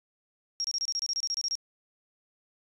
sine tone bursts, 5590 Hz, F8, 1 cent sharp, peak -27 dBFS, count 14, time 0.6-1.553 s, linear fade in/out 0 ms, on 43 ms, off 27 ms, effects resampled to 24000 Hz

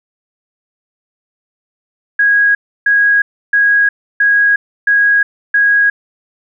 sine tone bursts, 1649 Hz, G#6, 13 cents flat, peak -7 dBFS, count 6, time 2.19-5.9 s, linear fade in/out 5 ms, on 360 ms, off 310 ms, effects none

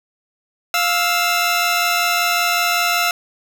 15% pulse tone pair together, 701.9 / 1318.5 Hz, F5 / E6, +9 / 0 cents, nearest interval major seventh, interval 1091 cents, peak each -12 dBFS, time 0.74-3.11 s, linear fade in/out 2 ms, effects none

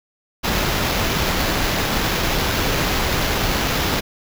pink noise with sample-and-hold, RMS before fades -20 dBFS, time 0.43-4.01 s, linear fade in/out 20 ms, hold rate 8820 Hz, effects none

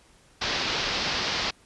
white low-pass noise, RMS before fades -28 dBFS, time 0.41-1.51 s, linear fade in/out 10 ms, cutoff 5300 Hz, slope 48 dB/octave, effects pink hiss -58 dBFS RMS until 1.65 s + resampled to 24000 Hz

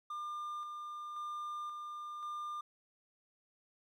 triangle tone with tremolo, 1200 Hz, D6, 37 cents sharp, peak -37 dBFS, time 0.1-2.61 s, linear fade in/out 5 ms, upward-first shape square, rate 0.94 Hz, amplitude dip 30%, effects 13-bit

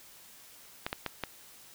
clicks, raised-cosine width 0.3 ms, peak -16 dBFS, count 4, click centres 0.865 / 0.929 / 1.063 / 1.237 s, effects white hiss -54 dBFS RMS until 1.74 s

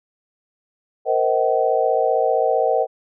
sine tone cluster, 462.7 / 518 / 634 / 761 Hz, A#4 / C5 / D#5 / F#5, -13 / -17 / +32 / +48 cents, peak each -21 dBFS, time 1.05-2.87 s, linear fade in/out 50 ms, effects none

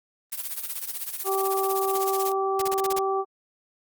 blue noise with tremolo, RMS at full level -29 dBFS, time 0.32-2.32 s, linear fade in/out 2 ms, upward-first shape sine, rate 16 Hz, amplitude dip 80%
harmonic tone, 387.3 Hz, G4, 21 cents flat, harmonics 1 / 2 / 3, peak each -25 / -28 / -29 dBFS, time 1.24-3.25 s, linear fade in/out 50 ms
white noise bursts, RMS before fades -31 dBFS, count 7, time 2.59-2.991 s, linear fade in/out 5 ms, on 29 ms, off 33 ms
effects Opus 32 kbps

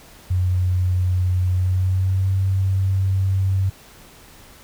sine tone with pitch glide, 91.1 to 95.68 Hz, F#2 to G2, -26 to -41 cents, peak -16 dBFS, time 0.3-3.7 s, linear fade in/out 10 ms, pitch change +85 cents, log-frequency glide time 1.51-2.32 s, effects pink hiss -46 dBFS RMS until 4.63 s

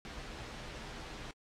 pink noise with comb filter, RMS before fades -45 dBFS, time 0.05-1.31 s, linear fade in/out 0 ms, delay 11 ms, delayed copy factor -0.55, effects low-pass 5000 Hz 12 dB/octave + AAC 64 kbps

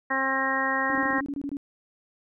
harmonic tone, 267.2 Hz, C4, 36 cents sharp, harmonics 1 / 2 / 3 / 4 / 5 / 6 / 7, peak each -33 / -33 / -32 / -29 / -36 / -32 / -27 dBFS, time 0.1-1.21 s, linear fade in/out 10 ms
sine tone bursts, 282.3 Hz, C#4, 32 cents sharp, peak -28 dBFS, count 9, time 0.9-1.569 s, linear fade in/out 0 ms, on 53 ms, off 24 ms
effects none

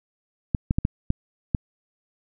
clicks, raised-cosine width 5 ms, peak -8 dBFS, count 6, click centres 0.548 / 0.709 / 0.785 / 0.851 / 1.104 / 1.548 s, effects none

